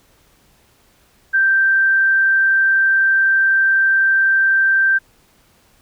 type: tone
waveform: sine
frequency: 1568 Hz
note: G6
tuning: in tune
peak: -11 dBFS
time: 1.33-4.99 s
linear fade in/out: 20 ms
effects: pink hiss -55 dBFS RMS until 5.81 s